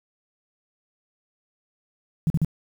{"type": "tone bursts", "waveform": "sine", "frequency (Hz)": 160.5, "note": "E3", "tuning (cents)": -46, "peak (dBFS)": -17, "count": 3, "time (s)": [2.27, 2.447], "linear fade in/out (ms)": 0, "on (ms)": 31, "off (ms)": 42, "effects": ["8-bit"]}